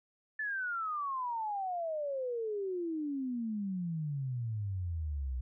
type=exponential sweep; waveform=sine; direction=down; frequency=1761 to 61 Hz; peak=-33 dBFS; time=0.39-5.41 s; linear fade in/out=5 ms; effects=none